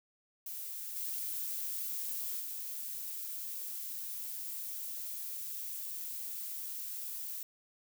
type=noise with level steps; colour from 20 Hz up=violet; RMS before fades=-42 / -38 / -41 dBFS; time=0.46-7.43 s; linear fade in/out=2 ms; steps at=0.96 / 2.4 s; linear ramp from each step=2 ms; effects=none